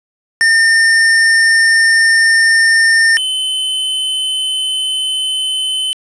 square tone pair in turn, 1812 / 3047 Hz, A#6 / G7, -50 / -50 cents, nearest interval major sixth, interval 900 cents, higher second, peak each -8 / -15 dBFS, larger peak first, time 0.41-3.17 / 3.17-5.93 s, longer neither, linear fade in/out 0 ms, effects resampled to 22050 Hz + 8-bit

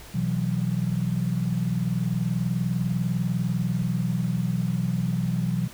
sine chord, B suspended fourth, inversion none, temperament equal with one note detuned, 125.19 / 164.81 / 185 Hz, B2 / E3 / F#3, +24 / 0 / 0 cents, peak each -27 dBFS, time 0.14-5.68 s, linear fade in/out 10 ms, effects added 60 Hz sine -52 dBFS peak until 5.73 s + pink hiss -45 dBFS RMS until 5.73 s

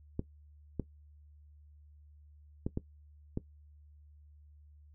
clicks, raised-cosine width 3 ms, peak -20 dBFS, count 5, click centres 0.194 / 0.797 / 2.665 / 2.774 / 3.374 s, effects noise-tail reverb RT60 0.1 s tail -17 dB re dry + added 74 Hz sine -55 dBFS peak until 4.94 s

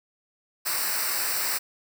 white noise with comb filter, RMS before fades -27 dBFS, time 0.65-1.59 s, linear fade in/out 20 ms, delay 0.3 ms, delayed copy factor -0.8, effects none

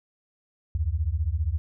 sine beating tone pair, 71.3 / 86.3 Hz, C#2 / F2, +49 / -20 cents, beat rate 15 Hz, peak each -26 dBFS, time 0.75-1.58 s, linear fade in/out 0 ms, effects none

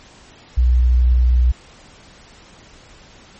sine tone, 61.4 Hz, B1, 9 cents flat, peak -10 dBFS, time 0.57-1.52 s, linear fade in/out 10 ms, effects pink hiss -45 dBFS RMS until 3.39 s + MP3 32 kbps

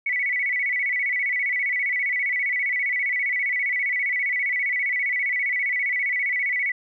sine tone with vibrato, 2098 Hz, C7, 4 cents sharp, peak -21 dBFS, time 0.06-6.72 s, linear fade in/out 5 ms, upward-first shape square, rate 15 Hz, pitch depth 98 cents each way, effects none

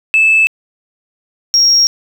sine tone pair in turn, 2622 / 5588 Hz, E7 / F8, -10 / 0 cents, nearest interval octave + minor second, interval 1310 cents, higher second, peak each -5 dBFS, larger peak neither, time 0.14-0.47 / 1.54-1.87 s, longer neither, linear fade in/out 0 ms, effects tanh soft clip ceiling -3 dBFS + 7-bit

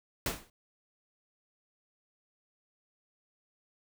pink noise with exponential decay, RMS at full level -28 dBFS, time 0.26-0.5 s, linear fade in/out 2 ms, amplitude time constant 51 ms, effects none

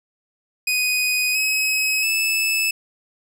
sawtooth tone with pitch steps, 2493 / 2554 / 2617 Hz, D#7 / D#7 / E7, +3 / +45 / -13 cents, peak -15 dBFS, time 0.67-2.71 s, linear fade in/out 5 ms, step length 680 ms, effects none

